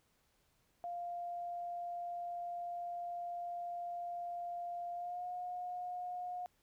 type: tone with pitch glide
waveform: sine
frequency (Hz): 698.5 to 719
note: F5 to F#5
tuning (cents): 0 to -50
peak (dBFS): -39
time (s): 0.84-6.46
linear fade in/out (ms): 0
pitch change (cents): +50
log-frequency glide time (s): 4.94-5.27
effects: pink hiss -75 dBFS RMS until 6.62 s